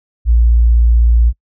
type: tone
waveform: sine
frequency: 58 Hz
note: A#1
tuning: 8 cents flat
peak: -6 dBFS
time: 0.25-1.33 s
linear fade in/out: 50 ms
effects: noise-tail reverb RT60 0.1 s tail -26 dB re dry